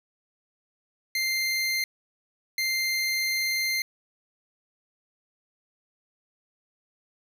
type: tone bursts at uneven times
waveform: 25% pulse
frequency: 2093 Hz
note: C7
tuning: in tune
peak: -21 dBFS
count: 2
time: 1.15-1.84 / 2.58-3.82 s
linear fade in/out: 2 ms
effects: none